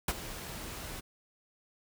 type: noise with ADSR envelope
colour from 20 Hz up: pink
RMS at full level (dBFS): -28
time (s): 0.08-1.01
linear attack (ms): 4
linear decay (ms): 40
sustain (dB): -14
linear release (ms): 20
effects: none